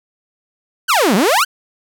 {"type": "exponential two-way sweep", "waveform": "sawtooth", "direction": "down then up", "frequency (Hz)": [1616, 175.9, 1616], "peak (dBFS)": -7, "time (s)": [0.88, 1.45], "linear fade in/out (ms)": 20, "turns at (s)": 1.15, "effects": []}